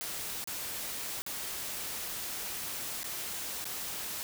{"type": "noise with dropouts", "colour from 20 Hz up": "white", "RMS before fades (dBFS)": -38, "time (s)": [0.01, 4.23], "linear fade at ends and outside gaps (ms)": 0, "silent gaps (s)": [[0.441, 0.474], [1.22, 1.264], [3.032, 3.042], [3.643, 3.654]], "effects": []}